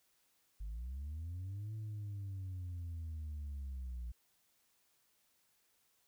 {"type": "linear two-way sweep", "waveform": "sine", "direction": "up then down", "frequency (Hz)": [47.97, 109.6, 57.8], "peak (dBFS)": -38, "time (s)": [0.6, 4.12], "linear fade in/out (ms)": 10, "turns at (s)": 1.74, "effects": ["tanh soft clip ceiling -39 dBFS", "white hiss -75 dBFS RMS until 6.07 s"]}